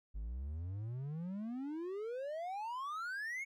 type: exponential sweep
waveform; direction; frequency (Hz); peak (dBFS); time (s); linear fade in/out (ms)
triangle; up; 49 to 2233; -37; 0.14-3.45; 20
effects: none